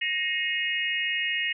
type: tone cluster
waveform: sine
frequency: 1868 / 2158 / 2533 / 2866 Hz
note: A#6 / C#7 / D#7 / F7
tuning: +3 / -47 / +30 / +44 cents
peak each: -29 / -31 / -33 / -30 dBFS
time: 0.01-1.53 s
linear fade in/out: 10 ms
effects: none